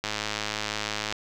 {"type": "click train", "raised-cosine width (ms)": 0.2, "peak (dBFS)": -11, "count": 116, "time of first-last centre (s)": [0.04, 1.125], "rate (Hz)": 106, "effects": []}